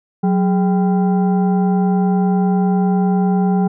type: tone with frequency modulation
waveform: sine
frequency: 185 Hz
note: F#3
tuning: in tune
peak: -12 dBFS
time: 0.23-3.68 s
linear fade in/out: 10 ms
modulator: 600 Hz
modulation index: 0.63
effects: none